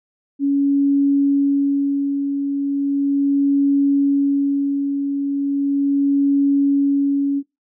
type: tone with tremolo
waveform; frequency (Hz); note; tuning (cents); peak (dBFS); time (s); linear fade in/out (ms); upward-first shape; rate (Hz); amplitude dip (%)
sine; 280.1; C#4; +18; -12; 0.39-7.43; 50; sine; 0.37; 50
effects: noise-tail reverb RT60 0.2 s tail -19 dB re dry